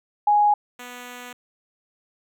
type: tone pair in turn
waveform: sine / 5% pulse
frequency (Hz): 830.6 / 246.2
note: G#5 / B3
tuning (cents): 0 / -5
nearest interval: octave + major sixth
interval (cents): 2105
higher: first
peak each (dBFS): -14 / -25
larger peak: first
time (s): 0.27-0.54 / 0.79-1.33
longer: second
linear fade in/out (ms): 5
effects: none